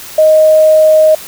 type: tone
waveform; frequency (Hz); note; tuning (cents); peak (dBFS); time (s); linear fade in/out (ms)
sine; 624; D#5; +5; -3; 0.18-1.15; 5
effects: white hiss -29 dBFS RMS until 1.27 s